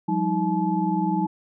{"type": "tone cluster", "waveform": "sine", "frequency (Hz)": [176.4, 196.3, 316.7, 861], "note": ["F3", "G3", "D#4", "A5"], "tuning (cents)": [18, 3, 31, -38], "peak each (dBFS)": -26, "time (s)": [0.08, 1.27], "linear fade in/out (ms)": 10, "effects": []}